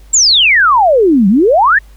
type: exponential two-way sweep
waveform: sine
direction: down then up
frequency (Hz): 7640 to 183.8 to 1894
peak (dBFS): -5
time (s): 0.13-1.79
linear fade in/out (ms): 10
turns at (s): 1.28
effects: added 50 Hz sine -35 dBFS peak until 1.96 s + pink hiss -49 dBFS RMS until 1.96 s